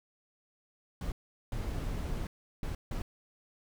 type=noise bursts at uneven times; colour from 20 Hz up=brown; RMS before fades=-35 dBFS; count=4; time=1.01-1.12 / 1.52-2.27 / 2.63-2.75 / 2.91-3.02 s; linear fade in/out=2 ms; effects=none